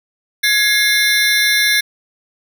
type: ring-modulated tone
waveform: 25% pulse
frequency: 1905 Hz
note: A#6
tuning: 37 cents sharp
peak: -5 dBFS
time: 0.43-1.81 s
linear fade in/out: 10 ms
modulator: 233 Hz
effects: none